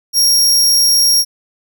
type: tone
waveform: sawtooth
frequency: 5588 Hz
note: F8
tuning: in tune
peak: -6 dBFS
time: 0.13-1.25 s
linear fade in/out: 50 ms
effects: none